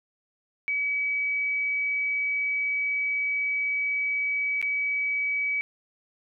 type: tone with dropouts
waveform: sine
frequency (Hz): 2279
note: C#7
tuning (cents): +47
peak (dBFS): -24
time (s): 0.68-5.61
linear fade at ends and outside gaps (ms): 0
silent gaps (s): 4.615-4.626
effects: none